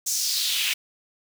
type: noise with high-pass filter sweep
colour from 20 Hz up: pink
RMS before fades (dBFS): -25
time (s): 0.06-0.74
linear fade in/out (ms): 10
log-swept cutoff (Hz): 6700 to 2500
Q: 3.2
effects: none